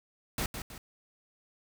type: noise with echo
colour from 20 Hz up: pink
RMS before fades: -32 dBFS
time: 0.38-0.46 s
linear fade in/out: 2 ms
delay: 160 ms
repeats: 2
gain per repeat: -7 dB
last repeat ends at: 0.78 s
effects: none